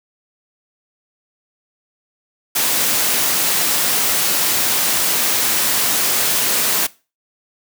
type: high-pass noise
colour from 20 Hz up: white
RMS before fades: -17 dBFS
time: 2.55-6.87 s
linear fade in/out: 10 ms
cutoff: 140 Hz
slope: 12 dB/octave
effects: noise-tail reverb RT60 0.3 s tail -20 dB re dry